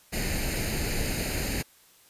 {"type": "noise with comb filter", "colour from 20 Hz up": "pink", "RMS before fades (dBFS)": -29, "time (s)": [0.12, 1.63], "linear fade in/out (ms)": 20, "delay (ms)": 0.44, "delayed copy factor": 0.7, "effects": ["white hiss -58 dBFS RMS until 2.09 s", "resampled to 32000 Hz"]}